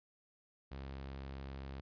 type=tone; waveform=sawtooth; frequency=67.6 Hz; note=C#2; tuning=43 cents flat; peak=-40 dBFS; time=0.71-1.81 s; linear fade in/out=10 ms; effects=resampled to 11025 Hz